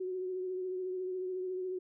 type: tone with vibrato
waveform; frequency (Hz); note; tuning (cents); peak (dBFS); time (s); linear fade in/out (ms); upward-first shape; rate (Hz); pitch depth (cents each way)
sine; 369.6; F#4; -2; -34; 0-1.79; 10; triangle; 14; 34
effects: none